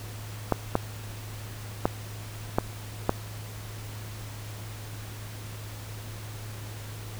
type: clicks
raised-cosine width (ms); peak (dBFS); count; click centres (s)
1; -7; 5; 0.523 / 0.754 / 1.855 / 2.585 / 3.094
effects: added 106 Hz sine -38 dBFS peak until 7.19 s + pink hiss -44 dBFS RMS until 7.19 s